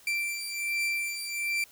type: beating tone pair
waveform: 40% pulse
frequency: 2349 / 2350.3 Hz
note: D7 / D7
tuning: 0 / +1 cents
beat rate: 1.3 Hz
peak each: -30 / -33 dBFS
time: 0.07-1.64 s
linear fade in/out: 2 ms
effects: white hiss -56 dBFS RMS until 1.71 s